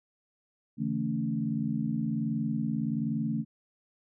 sine tone cluster, 141.5 / 162.8 / 222.4 / 281 Hz, C#3 / E3 / A3 / C#4, +36 / -21 / +19 / +24 cents, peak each -35 / -34 / -30 / -36 dBFS, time 0.77-3.45 s, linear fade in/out 50 ms, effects none

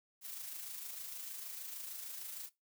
blue noise with amplitude modulation, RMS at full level -44 dBFS, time 0.21-2.5 s, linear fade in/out 50 ms, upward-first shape sine, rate 26.5 Hz, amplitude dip 40%, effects noise-tail reverb RT60 0.2 s tail -19 dB re dry

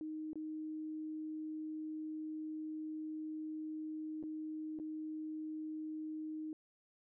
sine tone with dropouts, 311.1 Hz, D#4, in tune, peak -40 dBFS, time 0.01-6.53 s, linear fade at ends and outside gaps 1 ms, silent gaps 0.332-0.356 / 4.228-4.236 / 4.789-4.798 s, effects none

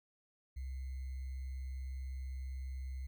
sine tone with sample-and-hold, 65.41 Hz, C2, in tune, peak -39 dBFS, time 0.56-3.07 s, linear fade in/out 10 ms, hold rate 2100 Hz, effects none

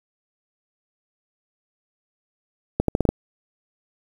accelerating click train, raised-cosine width 2 ms, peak -5 dBFS, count 6, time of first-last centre 2.8-3.09 s, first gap 83 ms, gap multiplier 0.82, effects 7-bit

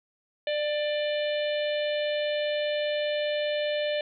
harmonic tone with a mistuned harmonic, 595 Hz, D5, 22 cents sharp, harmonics 1 / 3 / 4 / 5 / 6 / 7, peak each -26 / -37 / -39 / -37 / -39 / -45 dBFS, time 0.47-4.01 s, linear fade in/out 2 ms, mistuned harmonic 3, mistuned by -17 cents, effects none

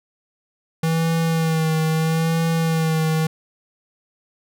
square tone with vibrato, 161.6 Hz, E3, 34 cents flat, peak -18 dBFS, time 0.83-3.27 s, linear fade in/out 5 ms, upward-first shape sine, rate 0.77 Hz, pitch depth 32 cents each way, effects none

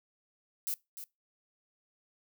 violet noise with echo, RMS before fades -34 dBFS, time 0.67-0.74 s, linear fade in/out 0 ms, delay 300 ms, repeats 1, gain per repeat -10 dB, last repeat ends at 1.04 s, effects noise-tail reverb RT60 0.2 s tail -22 dB re dry

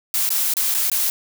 blue noise with dropouts, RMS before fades -20 dBFS, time 0.14-1.1 s, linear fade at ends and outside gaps 1 ms, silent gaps 0.291-0.304 / 0.538-0.568 / 0.742-0.747 / 0.899-0.916 s, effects none

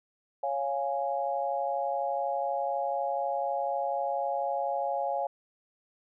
sine chord, Db major, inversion none, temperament equal, 554.4 / 698.5 / 830.6 Hz, Db5 / F5 / Ab5, 0 / 0 / 0 cents, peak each -32 dBFS, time 0.43-5.27 s, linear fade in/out 5 ms, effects none

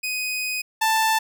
sawtooth tone pair in turn, 2500 / 883.9 Hz, D#7 / A5, +8 / +8 cents, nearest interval octave + tritone, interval 1800 cents, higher first, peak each -21 / -14 dBFS, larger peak second, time 0.03-0.62 / 0.81-1.19 s, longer first, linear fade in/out 10 ms, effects none

